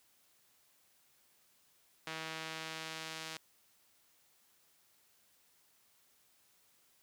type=tone with band-pass filter sweep; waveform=sawtooth; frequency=160 Hz; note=D#3; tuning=49 cents sharp; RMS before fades=-44 dBFS; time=2.07-3.37 s; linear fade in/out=2 ms; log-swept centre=2600 to 4400 Hz; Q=0.74; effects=white hiss -70 dBFS RMS until 7.02 s + high-pass 60 Hz 12 dB/octave